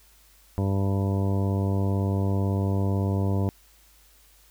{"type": "harmonic tone", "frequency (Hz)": 98, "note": "G2", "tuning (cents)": 0, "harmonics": [1, 2, 3, 4, 5, 6, 7, 9, 10], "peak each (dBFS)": [-23, -29, -33, -35, -37, -39, -40, -42, -43], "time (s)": [0.58, 3.49], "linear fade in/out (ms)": 0, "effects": ["added 51 Hz sine -58 dBFS peak until 4.5 s", "white hiss -58 dBFS RMS until 4.5 s"]}